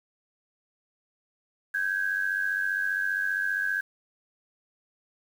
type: tone pair together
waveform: sine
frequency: 1551.9 / 1647 Hz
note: G6 / G#6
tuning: -18 / -15 cents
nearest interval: minor second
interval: 103 cents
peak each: -28 dBFS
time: 1.74-3.81 s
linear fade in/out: 5 ms
effects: 8-bit